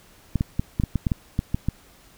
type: clicks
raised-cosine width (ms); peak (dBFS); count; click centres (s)
5; -9; 11; 0.357 / 0.409 / 0.595 / 0.799 / 0.837 / 0.957 / 1.068 / 1.118 / 1.391 / 1.545 / 1.686
effects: pink hiss -53 dBFS RMS until 2.17 s